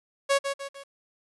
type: tone with echo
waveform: sawtooth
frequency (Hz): 554.4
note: C#5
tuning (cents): 0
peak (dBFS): -16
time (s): 0.29-0.39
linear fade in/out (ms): 20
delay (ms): 150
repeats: 3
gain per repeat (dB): -7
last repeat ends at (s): 0.84
effects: resampled to 24000 Hz + 9-bit